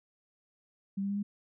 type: tone with pitch steps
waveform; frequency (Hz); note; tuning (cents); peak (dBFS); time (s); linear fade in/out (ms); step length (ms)
sine; 196 / 198.62 / 201.3 / 204; G3 / G3 / G3 / G#3; 0 / +23 / +46 / -31; -30; 0.97-1.23; 10; 65
effects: none